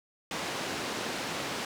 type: band-pass noise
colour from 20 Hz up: pink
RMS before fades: -35 dBFS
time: 0.31-1.65 s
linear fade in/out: 2 ms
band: 220 to 6100 Hz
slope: 12 dB/octave
effects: none

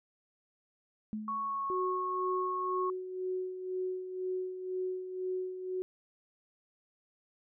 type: tone with exponential decay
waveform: sine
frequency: 214.7 Hz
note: A3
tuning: 42 cents flat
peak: -32 dBFS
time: 1.13-1.73 s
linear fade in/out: 0 ms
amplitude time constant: 130 ms
type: tone with pitch glide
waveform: sine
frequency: 1108.7 to 1096 Hz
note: C#6 to C#6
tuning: 0 to -20 cents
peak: -32 dBFS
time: 1.28-2.9 s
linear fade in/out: 2 ms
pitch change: -20 cents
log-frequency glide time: 1.38-1.79 s
type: tone with tremolo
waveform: sine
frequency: 370 Hz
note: F#4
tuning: in tune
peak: -31 dBFS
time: 1.7-5.82 s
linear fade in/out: 0 ms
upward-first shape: sine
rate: 2 Hz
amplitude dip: 60%
effects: none

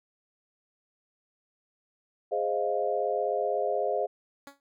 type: chord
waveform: sine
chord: F minor seventh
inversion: first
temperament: equal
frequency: 415.3 / 523.3 / 622.3 / 698.5 Hz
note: Ab4 / C5 / Eb5 / F5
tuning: 0 / 0 / 0 / 0 cents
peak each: -31 dBFS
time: 2.31-4.07 s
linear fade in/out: 20 ms
type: tone with exponential decay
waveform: 10% pulse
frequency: 280 Hz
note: C#4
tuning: 18 cents sharp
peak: -32 dBFS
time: 4.47-4.6 s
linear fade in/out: 1 ms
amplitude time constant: 28 ms
effects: none

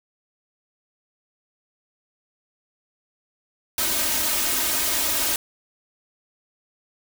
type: noise with comb filter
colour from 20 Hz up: white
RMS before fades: -23 dBFS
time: 3.78-5.36 s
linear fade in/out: 2 ms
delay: 3.2 ms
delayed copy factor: +0.75
effects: none

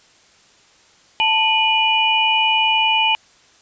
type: tone cluster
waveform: sine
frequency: 885 / 2456 / 2943 Hz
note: A5 / D#7 / F#7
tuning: +10 / -23 / -10 cents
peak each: -18 dBFS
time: 1.2-3.15 s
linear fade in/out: 0 ms
effects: white hiss -52 dBFS RMS until 3.61 s + resampled to 16000 Hz

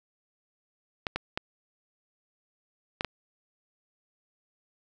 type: clicks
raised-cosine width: 0.3 ms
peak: -13 dBFS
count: 5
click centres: 1.068 / 1.16 / 1.375 / 3.009 / 3.047 s
effects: none

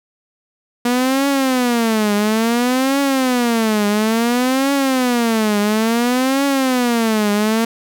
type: tone with vibrato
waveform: sawtooth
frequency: 239.6 Hz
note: A#3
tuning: 48 cents sharp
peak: -10 dBFS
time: 0.85-7.65 s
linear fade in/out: 5 ms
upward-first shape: triangle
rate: 0.58 Hz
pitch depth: 280 cents each way
effects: none

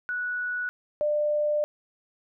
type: tone pair in turn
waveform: sine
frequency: 1472 / 596.4 Hz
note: F#6 / D5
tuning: -9 / +27 cents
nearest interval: octave + major third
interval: 1564 cents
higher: first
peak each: -27 / -22 dBFS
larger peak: second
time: 0.09-0.69 / 1.01-1.64 s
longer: second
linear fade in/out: 0 ms
effects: none

